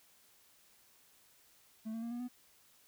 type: tone with pitch steps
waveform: triangle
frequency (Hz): 220 / 226.6 / 233.4 / 240.3 / 247.5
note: A3 / A#3 / A#3 / B3 / B3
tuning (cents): 0 / -49 / +2 / -47 / +4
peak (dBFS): -36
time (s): 1.85-2.285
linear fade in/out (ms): 20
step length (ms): 87
effects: white hiss -66 dBFS RMS until 2.87 s